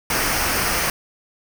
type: noise with comb filter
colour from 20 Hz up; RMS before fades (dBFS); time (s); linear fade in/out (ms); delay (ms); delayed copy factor
pink; -21; 0.1-0.9; 2; 0.27; -0.55
effects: none